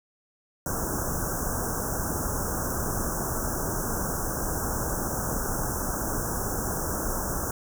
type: band-stop noise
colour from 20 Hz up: pink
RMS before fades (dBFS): -29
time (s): 0.66-7.51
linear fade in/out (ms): 2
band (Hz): 1600 to 5600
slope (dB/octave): 96
effects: none